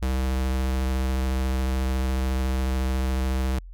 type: tone with vibrato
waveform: square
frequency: 65.1 Hz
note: C2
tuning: 8 cents flat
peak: -23 dBFS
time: 0.02-3.59 s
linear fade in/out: 5 ms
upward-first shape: sine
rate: 14 Hz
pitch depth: 16 cents each way
effects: added 43 Hz sine -38 dBFS peak until 3.73 s